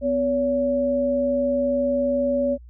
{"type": "tone pair together", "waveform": "sine", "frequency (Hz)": [251.5, 566], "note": ["B3", "C#5"], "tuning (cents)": [32, 36], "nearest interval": "octave + major second", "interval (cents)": 1404, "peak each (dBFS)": [-24, -20], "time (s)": [0.01, 2.58], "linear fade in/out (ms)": 50, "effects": ["added 60 Hz sine -41 dBFS peak until 2.69 s"]}